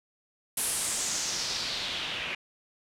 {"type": "noise with low-pass filter sweep", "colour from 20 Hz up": "white", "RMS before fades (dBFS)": -32, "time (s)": [0.57, 2.35], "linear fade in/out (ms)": 5, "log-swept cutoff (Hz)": [11000, 2500], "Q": 2.9, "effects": []}